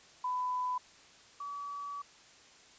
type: tone pair in turn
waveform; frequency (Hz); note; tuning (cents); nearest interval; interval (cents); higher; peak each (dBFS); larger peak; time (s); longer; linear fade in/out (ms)
sine; 1000 / 1142.9; B5 / D6; +21 / -47; major second; 232; second; -31 / -38; first; 0.24-0.78 / 1.4-2.02; second; 5
effects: white hiss -58 dBFS RMS until 2.78 s + resampled to 16000 Hz